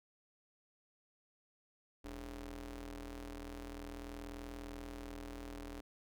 sawtooth ring-modulated tone, 123.47 Hz, B2, in tune, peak -38 dBFS, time 2.04-5.81 s, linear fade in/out 10 ms, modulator 165 Hz, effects none

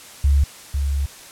sine tone pair in turn, 70.3 / 69.97 Hz, C#2 / C#2, +25 / +17 cents, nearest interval unison, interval 8 cents, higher first, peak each -12 / -18 dBFS, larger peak first, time 0.24-0.44 / 0.74-1.06 s, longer second, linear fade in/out 5 ms, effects white hiss -41 dBFS RMS until 1.31 s + low-pass 11000 Hz 12 dB/octave

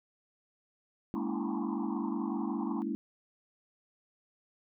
sine chord, A# half-diminished seventh, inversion third, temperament equal with one note detuned, 207.7 / 233.1 / 284 / 329.6 Hz, G#3 / A#3 / C#4 / E4, 0 / 0 / +42 / 0 cents, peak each -37 dBFS, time 1.14-2.95 s, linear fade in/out 0 ms
white band-pass noise, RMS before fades -44 dBFS, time 1.15-2.82 s, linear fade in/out 0 ms, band 750 to 1100 Hz, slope 96 dB/octave
effects none

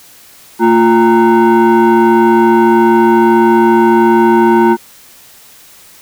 sine tone with frequency modulation, 349.2 Hz, F4, in tune, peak -3 dBFS, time 0.59-4.77 s, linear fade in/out 50 ms, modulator 576 Hz, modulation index 1.2, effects tanh soft clip ceiling -3 dBFS + white hiss -40 dBFS RMS until 6.01 s

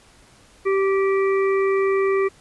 harmonic tone, 389 Hz, G4, 13 cents flat, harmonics 1 / 3 / 5 / 6, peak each -17 / -27 / -31 / -33 dBFS, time 0.65-2.29 s, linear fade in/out 20 ms, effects pink hiss -52 dBFS RMS until 2.4 s + resampled to 24000 Hz

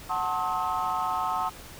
sine chord, F# diminished seventh, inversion none, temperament just, 740 / 888 / 1065.6 / 1278.7 Hz, F#5 / A5 / C6 / Eb6, 0 / +16 / +31 / +47 cents, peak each -30 dBFS, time 0.09-1.5 s, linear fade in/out 20 ms, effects tanh soft clip ceiling -19 dBFS + pink hiss -45 dBFS RMS until 1.79 s

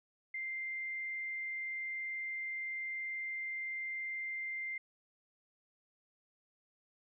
sine tone, 2093 Hz, C7, in tune, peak -37 dBFS, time 0.34-4.78 s, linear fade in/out 5 ms, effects none

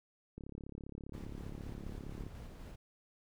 click train, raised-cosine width 3 ms, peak -33 dBFS, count 67, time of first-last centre 0.38-2.266 s, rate 35 Hz
brown noise with tremolo, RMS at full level -47 dBFS, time 1.13-2.76 s, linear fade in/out 10 ms, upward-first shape square, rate 4.1 Hz, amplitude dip 25%
effects none

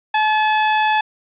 sawtooth tone, 860 Hz, A5, 40 cents flat, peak -10 dBFS, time 0.14-1.01 s, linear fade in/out 5 ms, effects resampled to 8000 Hz + 8-bit

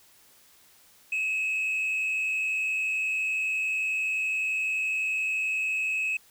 sine tone with frequency modulation, 2574 Hz, E7, 42 cents flat, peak -23 dBFS, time 1.12-6.17 s, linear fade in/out 5 ms, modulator 91.6 Hz, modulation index 0.61, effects tanh soft clip ceiling -24 dBFS + white hiss -58 dBFS RMS until 6.3 s

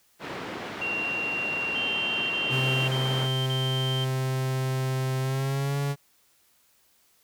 pink band-pass noise, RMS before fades -36 dBFS, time 0.19-3.29 s, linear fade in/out 50 ms, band 210 to 2700 Hz, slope 12 dB/octave
sine tone, 2757 Hz, F7, 23 cents flat, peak -27 dBFS, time 0.81-2.88 s, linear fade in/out 10 ms
sine tone bursts, 3136 Hz, G7, in tune, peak -30 dBFS, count 4, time 1.75-4.046 s, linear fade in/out 5 ms, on 550 ms, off 32 ms
45% pulse tone with pitch glide, 131 to 141.22 Hz, C3 to C#3, +2 to +33 cents, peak -25 dBFS, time 2.49-5.96 s, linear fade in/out 50 ms, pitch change +131 cents, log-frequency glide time 5.2-5.78 s
effects white hiss -64 dBFS RMS until 7.23 s

